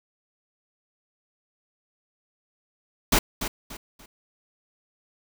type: noise with echo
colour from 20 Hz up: pink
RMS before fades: -19 dBFS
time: 3.12-3.19 s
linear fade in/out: 5 ms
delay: 290 ms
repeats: 3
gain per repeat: -10 dB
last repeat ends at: 4.06 s
effects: none